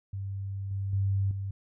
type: tone with level steps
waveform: sine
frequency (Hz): 98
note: G2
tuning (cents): 0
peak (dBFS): -32 / -29 / -24 / -31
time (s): 0.13-1.51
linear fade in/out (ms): 5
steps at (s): 0.71 / 0.93 / 1.31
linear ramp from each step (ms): 2
effects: none